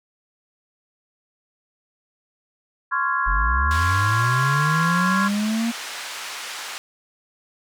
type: chord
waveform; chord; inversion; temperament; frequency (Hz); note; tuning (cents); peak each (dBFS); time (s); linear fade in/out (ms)
sine; Db major seventh; third; just; 1039.4 / 1108.7 / 1385.9 / 1663.1; C6 / Db6 / F6 / Ab6; -12 / 0 / -14 / +2; -25; 2.91-5.29; 20
type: linear sweep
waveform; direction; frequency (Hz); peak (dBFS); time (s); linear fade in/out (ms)
triangle; up; 41.2 to 235.3; -18; 3.26-5.72; 20
type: band-pass noise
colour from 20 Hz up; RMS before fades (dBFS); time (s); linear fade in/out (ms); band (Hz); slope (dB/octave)
pink; -33; 3.71-6.78; 0; 1100 to 7700; 12
effects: none

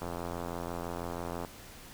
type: click train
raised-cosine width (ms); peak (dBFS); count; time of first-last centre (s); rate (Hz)
1; -23; 124; 0.02-1.449; 86.1
effects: pink hiss -50 dBFS RMS until 1.93 s

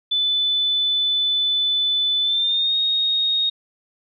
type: tone with pitch glide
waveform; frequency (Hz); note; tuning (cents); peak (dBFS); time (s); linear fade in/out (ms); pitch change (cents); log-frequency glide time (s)
sine; 3500 to 3730; A7 to A#7; -10 to 0; -17; 0.11-3.5; 10; +110; 2.22-2.76
effects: none

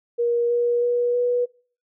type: tone with pitch steps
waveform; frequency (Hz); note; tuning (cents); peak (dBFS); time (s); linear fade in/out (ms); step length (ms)
sine; 474.1 / 478.8 / 483.5 / 488.3; A#4 / A#4 / B4 / B4; +29 / +46 / -37 / -20; -18; 0.18-1.46; 20; 320
effects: noise-tail reverb RT60 0.4 s tail -22 dB re dry

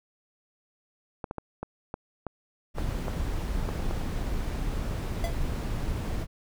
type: clicks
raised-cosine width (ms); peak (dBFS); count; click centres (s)
1; -19; 10; 1.242 / 1.311 / 1.383 / 1.63 / 1.941 / 2.267 / 2.784 / 3.082 / 3.69 / 3.91
type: noise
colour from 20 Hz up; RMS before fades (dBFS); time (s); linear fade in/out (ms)
brown; -30; 2.74-6.27; 50
type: tone with exponential decay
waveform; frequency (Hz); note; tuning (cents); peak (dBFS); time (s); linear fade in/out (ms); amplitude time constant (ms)
square; 675; E5; +41; -28; 5.24-5.37; 1; 27
effects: none

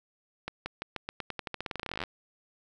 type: accelerating click train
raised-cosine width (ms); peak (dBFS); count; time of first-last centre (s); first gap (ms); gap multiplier
0.3; -18; 27; 0.48-2.037; 180; 0.89
effects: none

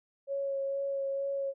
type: tone with vibrato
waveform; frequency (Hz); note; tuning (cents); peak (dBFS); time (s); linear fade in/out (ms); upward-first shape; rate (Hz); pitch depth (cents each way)
sine; 551; C#5; -11; -30; 0.27-1.54; 50; sine; 2.2; 13
effects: none

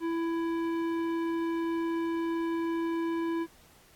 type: tone with tanh clipping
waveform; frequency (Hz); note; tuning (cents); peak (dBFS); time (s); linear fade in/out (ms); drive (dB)
sine; 332.3; E4; +14; -30; 0-3.47; 50; 14
effects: pink hiss -59 dBFS RMS until 3.95 s + AAC 64 kbps

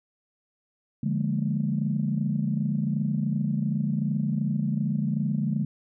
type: chord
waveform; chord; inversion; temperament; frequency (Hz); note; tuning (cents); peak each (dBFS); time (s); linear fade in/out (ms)
sine; Bb dominant seventh; first; equal with one note detuned; 146.83 / 174.61 / 207.7 / 230.4; D3 / F3 / Ab3 / Bb3; 0 / 0 / 0 / -20; -27 / -31 / -27 / -32; 1.03-5.65; 5
effects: tanh soft clip ceiling -13 dBFS

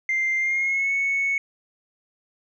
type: tone with pitch glide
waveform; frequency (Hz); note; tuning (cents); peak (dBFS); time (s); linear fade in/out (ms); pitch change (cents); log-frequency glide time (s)
sine; 2093 to 2211; C7 to C#7; 0 to -5; -19; 0.09-1.38; 2; +95; 0.38-0.92
effects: tanh soft clip ceiling -17 dBFS

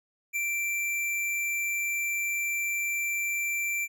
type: tone with ADSR envelope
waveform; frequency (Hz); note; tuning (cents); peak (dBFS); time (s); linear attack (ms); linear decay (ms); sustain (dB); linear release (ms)
square; 2349; D7; 0; -26; 0.33-3.88; 33; 5; -2; 44
effects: none

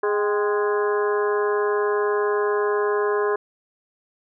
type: harmonic tone with a mistuned harmonic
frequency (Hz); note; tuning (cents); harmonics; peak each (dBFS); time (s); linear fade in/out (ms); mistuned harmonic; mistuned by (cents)
207.7; G#3; 0; 2 / 3 / 4 / 5 / 6 / 7 / 8; -20 / -33 / -33 / -27 / -35 / -35 / -32; 0.03-3.36; 5; 4; -85
effects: none

